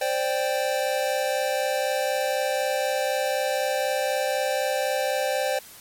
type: chord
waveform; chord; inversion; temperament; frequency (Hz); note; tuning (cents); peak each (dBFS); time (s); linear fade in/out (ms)
square; C suspended second; none; equal; 523.3 / 587.3 / 784; C5 / D5 / G5; 0 / 0 / 0; -27 / -28 / -29; 0.01-5.59; 5
effects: white hiss -46 dBFS RMS until 5.8 s + MP3 64 kbps